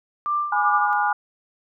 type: tone with tremolo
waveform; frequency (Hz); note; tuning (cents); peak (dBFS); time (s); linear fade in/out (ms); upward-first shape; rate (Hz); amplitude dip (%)
sine; 1184; D6; +14; -19; 0.26-0.93; 0; sine; 2.7; 70
type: chord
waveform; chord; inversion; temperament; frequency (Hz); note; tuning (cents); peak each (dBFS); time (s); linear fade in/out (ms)
sine; G# diminished seventh; none; just; 830.6 / 996.7 / 1196.1 / 1435.3; G#5 / B5 / D6 / F6; 0 / +16 / +31 / +47; -21 / -27 / -26 / -24; 0.52-1.13; 5
effects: none